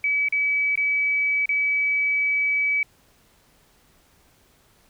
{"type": "tone with dropouts", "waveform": "sine", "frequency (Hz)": 2287, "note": "D7", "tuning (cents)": -47, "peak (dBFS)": -19, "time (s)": [0.04, 2.83], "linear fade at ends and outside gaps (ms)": 2, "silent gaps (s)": [[0.286, 0.324], [0.756, 0.775], [1.457, 1.491]], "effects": ["pink hiss -59 dBFS RMS until 4.89 s"]}